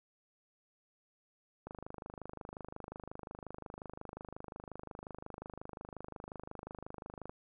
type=click train; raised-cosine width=1 ms; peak=-30 dBFS; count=145; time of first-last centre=1.67-7.295 s; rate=25.6 Hz; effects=none